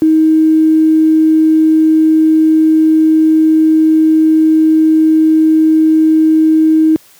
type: tone with tanh clipping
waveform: triangle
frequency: 315.7 Hz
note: D#4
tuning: 25 cents sharp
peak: -5 dBFS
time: 0.02-6.96 s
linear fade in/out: 0 ms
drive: 3 dB
effects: white hiss -44 dBFS RMS until 7.19 s + high-pass 80 Hz 12 dB/octave